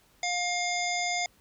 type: harmonic tone with a mistuned harmonic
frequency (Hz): 709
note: F5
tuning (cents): +26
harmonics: 1 / 3 / 5 / 7 / 9 / 10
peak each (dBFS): -31 / -31 / -37 / -37 / -39 / -38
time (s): 0.23-1.26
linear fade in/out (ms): 2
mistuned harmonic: 10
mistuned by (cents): -21
effects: pink hiss -63 dBFS RMS until 1.4 s